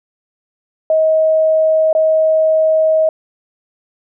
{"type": "tone with dropouts", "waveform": "sine", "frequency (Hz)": 633, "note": "D#5", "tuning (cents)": 30, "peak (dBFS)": -9, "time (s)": [0.9, 3.09], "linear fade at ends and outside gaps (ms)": 2, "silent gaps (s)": [1.929, 1.95], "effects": []}